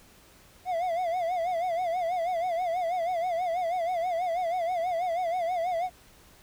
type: tone with vibrato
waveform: triangle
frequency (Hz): 698.5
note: F5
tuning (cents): 0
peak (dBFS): -24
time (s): 0.65-5.9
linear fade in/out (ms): 50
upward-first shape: sine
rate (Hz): 6.2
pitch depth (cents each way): 110
effects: pink hiss -56 dBFS RMS until 6.42 s